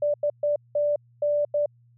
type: tone bursts at uneven times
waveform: sine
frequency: 587.3 Hz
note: D5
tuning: in tune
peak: -20 dBFS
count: 6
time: 0.02-0.14 / 0.23-0.3 / 0.43-0.56 / 0.75-0.96 / 1.22-1.45 / 1.54-1.66 s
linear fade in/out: 5 ms
effects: added 119 Hz sine -55 dBFS peak until 1.97 s